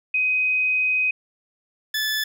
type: tone pair in turn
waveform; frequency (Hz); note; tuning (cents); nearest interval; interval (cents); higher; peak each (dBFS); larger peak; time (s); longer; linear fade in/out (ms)
sine / 20% pulse; 2513 / 1734.7; D#7 / A6; +17 / -25; tritone; 642; first; -18 / -17; second; 0.14-1.11 / 1.94-2.24; first; 5
effects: none